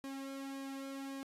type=tone with flanger; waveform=sawtooth; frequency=272.1 Hz; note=C#4; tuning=32 cents flat; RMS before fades=-44 dBFS; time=0.04-1.23 s; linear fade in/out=0 ms; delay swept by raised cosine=1.4 to 2.6 ms; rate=1.8 Hz; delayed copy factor=-0.7; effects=resampled to 32000 Hz